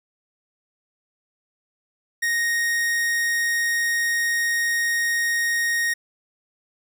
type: tone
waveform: 45% pulse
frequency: 1864.7 Hz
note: A#6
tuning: in tune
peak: -20 dBFS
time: 2.22-5.94 s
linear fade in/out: 10 ms
effects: none